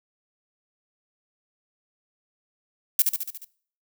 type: noise with echo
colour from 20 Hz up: violet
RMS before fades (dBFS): -17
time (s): 2.99-3.02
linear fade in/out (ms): 2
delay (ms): 71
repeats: 6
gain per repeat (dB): -4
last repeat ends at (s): 3.446
effects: noise-tail reverb RT60 0.5 s tail -20 dB re dry